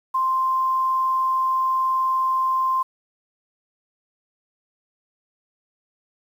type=tone with quantisation; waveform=sine; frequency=1046.5 Hz; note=C6; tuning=in tune; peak=-18 dBFS; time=0.14-2.83 s; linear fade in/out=10 ms; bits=8; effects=none